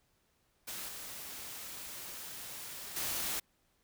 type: noise with level steps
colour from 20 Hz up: white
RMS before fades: -42 / -45 / -36 dBFS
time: 0.67-3.4 s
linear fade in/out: 10 ms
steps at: 0.88 / 2.96 s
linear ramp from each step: 5 ms
effects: pink hiss -74 dBFS RMS until 3.83 s